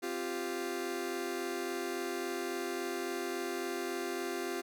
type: chord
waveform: sawtooth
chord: C suspended fourth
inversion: none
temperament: just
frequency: 261.6 / 348.8 / 392.4 Hz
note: C4 / F4 / G4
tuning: 0 / -2 / +2 cents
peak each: -39 / -33 / -35 dBFS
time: 0.02-4.62 s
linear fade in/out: 20 ms
effects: none